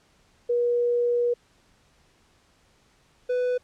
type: tone pair in turn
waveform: sine / triangle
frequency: 480.9 / 497 Hz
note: B4 / B4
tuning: -46 / +11 cents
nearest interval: minor second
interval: 57 cents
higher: second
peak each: -20 dBFS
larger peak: neither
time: 0.49-1.34 / 3.29-3.58 s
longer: first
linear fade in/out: 10 ms
effects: pink hiss -62 dBFS RMS until 3.63 s + low-pass 8000 Hz 12 dB/octave